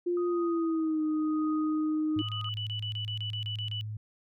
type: tone with pitch glide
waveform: sine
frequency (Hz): 350.9 to 309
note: F4 to D#4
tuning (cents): +8 to -12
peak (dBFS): -26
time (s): 0.06-2.22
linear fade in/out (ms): 10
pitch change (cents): -220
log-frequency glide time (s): 0.28-1.02
type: tone with tremolo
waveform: sine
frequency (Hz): 1245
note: D#6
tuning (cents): +1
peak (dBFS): -36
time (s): 0.17-2.49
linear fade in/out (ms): 2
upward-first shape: triangle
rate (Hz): 0.93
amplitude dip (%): 90
type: tone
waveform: sine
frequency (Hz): 107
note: A2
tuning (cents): -48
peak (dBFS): -34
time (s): 2.16-3.97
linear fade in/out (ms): 5
type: tone bursts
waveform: sine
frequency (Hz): 2966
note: F#7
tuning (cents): +4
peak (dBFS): -34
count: 13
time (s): 2.19-3.81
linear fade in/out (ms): 0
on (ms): 96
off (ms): 31
effects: none